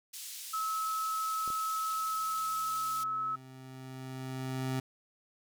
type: band-pass noise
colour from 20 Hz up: white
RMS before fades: -44 dBFS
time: 0.13-3.04 s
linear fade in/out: 10 ms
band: 3400 to 12000 Hz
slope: 12 dB/octave
type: tone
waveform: sine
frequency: 1295 Hz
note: E6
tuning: 31 cents flat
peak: -31 dBFS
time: 0.53-3.36 s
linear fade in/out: 10 ms
type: clicks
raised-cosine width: 2 ms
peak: -35 dBFS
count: 2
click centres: 1.477 / 1.503 s
type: tone with exponential growth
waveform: 25% pulse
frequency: 130.81 Hz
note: C3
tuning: in tune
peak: -27 dBFS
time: 1.9-4.8 s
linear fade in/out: 5 ms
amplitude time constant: 630 ms
effects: none